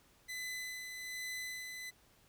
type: tone with tremolo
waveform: sawtooth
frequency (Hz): 2011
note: B6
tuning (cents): +31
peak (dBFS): -36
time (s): 0.28-1.91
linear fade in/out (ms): 20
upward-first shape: sine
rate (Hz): 1.2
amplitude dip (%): 40
effects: pink hiss -67 dBFS RMS until 2.28 s